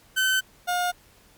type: tone pair in turn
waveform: 30% pulse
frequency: 1529 / 714.5 Hz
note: G6 / F5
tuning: -44 / +39 cents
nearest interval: octave + minor second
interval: 1317 cents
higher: first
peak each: -17 / -20 dBFS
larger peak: first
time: 0.16-0.41 / 0.67-0.92 s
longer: neither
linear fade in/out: 20 ms
effects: pink hiss -56 dBFS RMS until 1.37 s + MP3 96 kbps